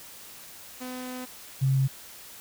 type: tone pair in turn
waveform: sawtooth / sine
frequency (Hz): 252.9 / 133.97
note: B3 / C3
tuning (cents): +41 / +41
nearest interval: major seventh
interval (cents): 1100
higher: first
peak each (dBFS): -31 / -20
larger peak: second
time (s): 0.8-1.26 / 1.61-1.88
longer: first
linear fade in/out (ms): 20
effects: white hiss -46 dBFS RMS until 2.4 s